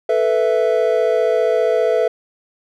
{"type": "chord", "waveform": "triangle", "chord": "A suspended second", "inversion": "none", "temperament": "just", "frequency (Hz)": [440, 495, 660], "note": ["A4", "B4", "E5"], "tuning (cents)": [0, 4, 2], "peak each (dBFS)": -16, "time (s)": [0.09, 2.08], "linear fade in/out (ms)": 5, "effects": []}